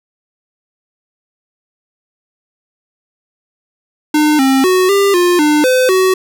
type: tone with pitch steps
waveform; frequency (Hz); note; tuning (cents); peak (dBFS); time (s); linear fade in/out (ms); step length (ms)
square; 302.5 / 267 / 369.7 / 398.1 / 353.6 / 300 / 510 / 374.8; D#4 / C4 / F#4 / G4 / F4 / D4 / C5 / F#4; -49 / +35 / -1 / +27 / +22 / +37 / -44 / +22; -9; 4.14-6.14; 5; 250
effects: none